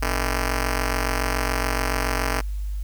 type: ring-modulated tone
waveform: 5% pulse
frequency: 181.7 Hz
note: F#3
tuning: 31 cents flat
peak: -9 dBFS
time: 0.02-2.41 s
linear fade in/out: 5 ms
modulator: 67.3 Hz
effects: added 50 Hz sine -25 dBFS peak until 2.83 s + white hiss -53 dBFS RMS until 2.83 s